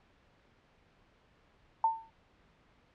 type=tone with exponential decay; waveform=sine; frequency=898 Hz; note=A5; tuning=35 cents sharp; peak=-21 dBFS; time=1.84-2.1 s; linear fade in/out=2 ms; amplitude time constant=55 ms; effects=pink hiss -66 dBFS RMS until 2.94 s + low-pass 3000 Hz 12 dB/octave